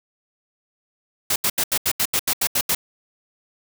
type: noise bursts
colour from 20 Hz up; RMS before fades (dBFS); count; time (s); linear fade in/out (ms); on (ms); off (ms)
white; -20; 11; 1.3-2.75; 5; 60; 79
effects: none